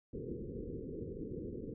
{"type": "low-pass noise", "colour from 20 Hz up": "white", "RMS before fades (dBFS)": -43, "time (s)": [0.13, 1.74], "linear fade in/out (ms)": 5, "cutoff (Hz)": 490, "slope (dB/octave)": 96, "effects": []}